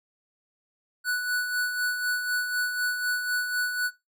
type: tone with tremolo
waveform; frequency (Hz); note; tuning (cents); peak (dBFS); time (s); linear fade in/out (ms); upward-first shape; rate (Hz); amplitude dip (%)
square; 1480; F#6; 0; -24; 1.04-3.91; 50; sine; 4; 50
effects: noise-tail reverb RT60 0.2 s tail -18 dB re dry